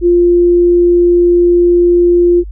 sine tone, 349.2 Hz, F4, in tune, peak -5 dBFS, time 0.01-2.44 s, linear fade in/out 50 ms, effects added 50 Hz sine -23 dBFS peak until 2.51 s

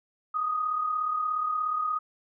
sine tone pair together, 1211 / 1247.9 Hz, D#6 / D#6, -47 / +5 cents, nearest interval minor second, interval 52 cents, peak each -35 / -26 dBFS, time 0.34-1.99 s, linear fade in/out 10 ms, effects none

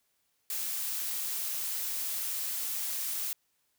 blue noise, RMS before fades -34 dBFS, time 0.5-3.33 s, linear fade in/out 2 ms, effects white hiss -75 dBFS RMS until 3.78 s

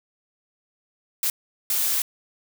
blue noise bursts at uneven times, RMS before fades -23 dBFS, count 2, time 1.23-1.3 / 1.7-2.02 s, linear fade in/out 2 ms, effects none

